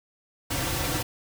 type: noise with comb filter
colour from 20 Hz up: pink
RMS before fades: -28 dBFS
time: 0.5-1.03 s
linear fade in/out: 10 ms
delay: 4.8 ms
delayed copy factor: -0.7
effects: none